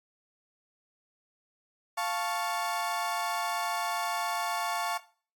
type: chord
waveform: 35% pulse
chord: F augmented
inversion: none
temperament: equal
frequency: 698.5 / 880 / 1108.7 Hz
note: F5 / A5 / C#6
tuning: 0 / 0 / 0 cents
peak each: -32 dBFS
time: 1.97-4.98 s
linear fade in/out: 10 ms
effects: noise-tail reverb RT60 0.4 s tail -17 dB re dry + AAC 64 kbps